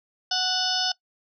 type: harmonic tone with a mistuned harmonic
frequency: 740 Hz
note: F#5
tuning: in tune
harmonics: 1 / 2 / 4 / 5 / 6 / 7 / 8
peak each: -30 / -32 / -30 / -31 / -30 / -26 / -36 dBFS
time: 0.31-0.92 s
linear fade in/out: 5 ms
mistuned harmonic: 5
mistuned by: -58 cents
effects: noise-tail reverb RT60 0.1 s tail -21 dB re dry